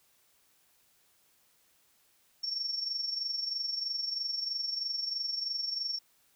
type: tone with amplitude modulation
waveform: sine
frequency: 5470 Hz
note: F8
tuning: 37 cents flat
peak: -29 dBFS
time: 2.43-5.99 s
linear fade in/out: 10 ms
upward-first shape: sine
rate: 23.1 Hz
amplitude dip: 60%
effects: white hiss -68 dBFS RMS until 6.35 s